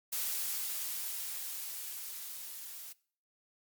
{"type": "noise with level ramp", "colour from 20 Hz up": "blue", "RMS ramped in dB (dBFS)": [-34, -46], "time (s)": [0.12, 2.93], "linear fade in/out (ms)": 10, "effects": ["noise-tail reverb RT60 0.5 s tail -22 dB re dry", "MP3 96 kbps"]}